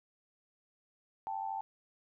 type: tone pair together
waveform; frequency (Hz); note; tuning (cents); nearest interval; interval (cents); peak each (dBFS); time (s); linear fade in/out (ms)
sine; 787 / 879.8; G5 / A5; +7 / 0; major second; 193; -38 / -38; 1.27-1.61; 0
effects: none